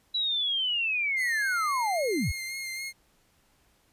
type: linear sweep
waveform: sine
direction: down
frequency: 3951 to 42.68 Hz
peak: -25 dBFS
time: 0.14-2.32 s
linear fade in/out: 10 ms
type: tone with vibrato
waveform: sawtooth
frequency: 2123 Hz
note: C7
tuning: 25 cents sharp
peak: -30 dBFS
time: 1.16-2.93 s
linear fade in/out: 50 ms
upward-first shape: sine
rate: 3.7 Hz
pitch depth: 29 cents each way
effects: pink hiss -66 dBFS RMS until 3.92 s + resampled to 32000 Hz